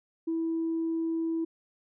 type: tone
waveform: sine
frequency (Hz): 327.7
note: E4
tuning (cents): -10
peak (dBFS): -26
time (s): 0.27-1.45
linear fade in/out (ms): 10
effects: tanh soft clip ceiling -23 dBFS